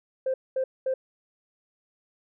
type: tone bursts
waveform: sine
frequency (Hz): 523.3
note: C5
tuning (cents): 0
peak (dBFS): -22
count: 3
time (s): 0.26-0.94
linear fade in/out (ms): 5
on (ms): 80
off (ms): 220
effects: tanh soft clip ceiling -20 dBFS